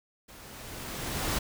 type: noise with level ramp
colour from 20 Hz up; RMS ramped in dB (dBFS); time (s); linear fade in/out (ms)
pink; -50 to -29; 0.28-1.39; 10
effects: none